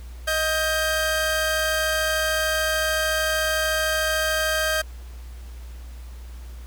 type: tone pair together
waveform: sawtooth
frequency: 628.1 / 1587 Hz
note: D#5 / G6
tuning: +16 / +21 cents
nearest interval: octave + major third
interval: 1605 cents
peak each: -20 dBFS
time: 0.27-4.82 s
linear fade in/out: 10 ms
effects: added 60 Hz sine -35 dBFS peak until 6.66 s + pink hiss -51 dBFS RMS until 6.66 s